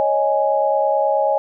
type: chord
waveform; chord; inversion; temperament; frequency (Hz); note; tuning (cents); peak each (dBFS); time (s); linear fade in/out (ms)
sine; C# suspended second; none; just; 554.4 / 623.7 / 831.5; C#5 / D#5 / G#5; 0 / +4 / +2; -19; 0-1.38; 0
effects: none